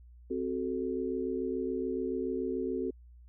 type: chord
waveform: sine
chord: F# diminished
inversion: second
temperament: equal with one note detuned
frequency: 261.6 / 373 / 440 Hz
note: C4 / F#4 / A4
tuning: 0 / +14 / 0 cents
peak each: -35 / -34 / -36 dBFS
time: 0.3-2.91 s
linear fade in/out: 10 ms
effects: added 60 Hz sine -51 dBFS peak until 3.28 s